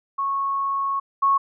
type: tone pair in turn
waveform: sine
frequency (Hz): 1101 / 1101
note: C#6 / C#6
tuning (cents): -12 / -12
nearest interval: unison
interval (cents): 0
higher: neither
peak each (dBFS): -21 / -15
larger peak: second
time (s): 0.18-1 / 1.22-1.38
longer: first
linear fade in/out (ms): 10
effects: none